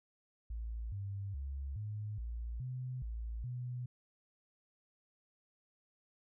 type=tone with pitch steps; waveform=sine; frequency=56.2 / 99 / 68.6 / 105.7 / 57.8 / 127.3 / 56.4 / 124 Hz; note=A1 / G2 / C#2 / G#2 / A#1 / C3 / A1 / B2; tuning=+37 / +18 / -17 / +31 / -14 / -47 / +44 / +7 cents; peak=-38 dBFS; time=0.5-3.86 s; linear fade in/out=5 ms; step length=420 ms; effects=none